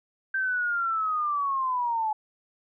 sine linear sweep, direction down, 1569 to 849 Hz, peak -24 dBFS, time 0.34-2.13 s, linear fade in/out 5 ms, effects none

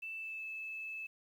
sine tone with pitch glide, 2649 to 2616 Hz, E7 to E7, +8 to -14 cents, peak -40 dBFS, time 0.02-1.07 s, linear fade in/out 10 ms, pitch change -22 cents, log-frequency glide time 0.15-0.44 s, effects 11-bit

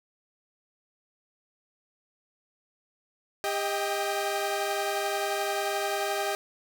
sawtooth tone cluster, 400.7 / 628 / 790 Hz, G4 / D#5 / G5, +38 / +16 / +13 cents, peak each -28 dBFS, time 3.44-6.35 s, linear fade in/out 0 ms, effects none

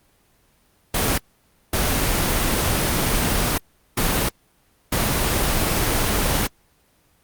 pink noise bursts at uneven times, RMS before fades -20 dBFS, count 4, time 0.94-1.18 / 1.73-3.58 / 3.97-4.29 / 4.92-6.47 s, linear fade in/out 5 ms, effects pink hiss -60 dBFS RMS until 7.23 s + Opus 24 kbps

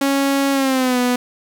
sawtooth tone with pitch glide, 276.1 to 247.4 Hz, C#4 to B3, -7 to +3 cents, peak -11 dBFS, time 0.01-1.16 s, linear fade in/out 5 ms, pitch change -190 cents, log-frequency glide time 0.52-0.99 s, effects none

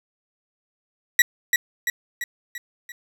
40% pulse tone with echo, 1930 Hz, B6, 40 cents flat, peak -10 dBFS, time 1.19-1.22 s, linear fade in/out 2 ms, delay 340 ms, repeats 5, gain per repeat -5 dB, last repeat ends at 2.92 s, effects none

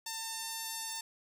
5% pulse tone with notch filter, 899 Hz, A5, 37 cents sharp, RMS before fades -40 dBFS, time 0.06-1.01 s, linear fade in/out 5 ms, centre 2300 Hz, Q 1.8, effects none

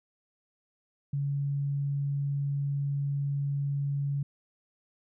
sine tone, 141.1 Hz, C#3, 31 cents sharp, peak -27 dBFS, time 1.13-4.23 s, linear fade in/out 5 ms, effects none

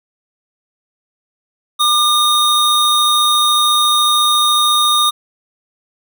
square tone pair together, 1200 / 3714 Hz, D6 / A#7, +37 / -7 cents, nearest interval octave + minor sixth, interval 1956 cents, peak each -14 dBFS, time 1.79-5.11 s, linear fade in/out 20 ms, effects none

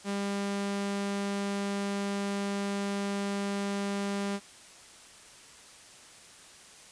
sawtooth tone, 200 Hz, G3, 35 cents sharp, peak -26 dBFS, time 0.04-4.4 s, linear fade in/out 50 ms, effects white hiss -52 dBFS RMS until 6.91 s + resampled to 22050 Hz

